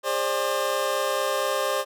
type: tone cluster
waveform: 25% pulse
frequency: 407.6 / 533 / 597 Hz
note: G#4 / C5 / D5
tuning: -32 / +32 / +28 cents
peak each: -28 / -22 / -24 dBFS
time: 0.03-1.85 s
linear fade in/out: 50 ms
effects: none